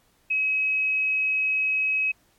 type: tone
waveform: sine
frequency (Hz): 2550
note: D#7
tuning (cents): +42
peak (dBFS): -21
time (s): 0.3-2.12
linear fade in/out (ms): 10
effects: pink hiss -64 dBFS RMS until 2.38 s + AAC 64 kbps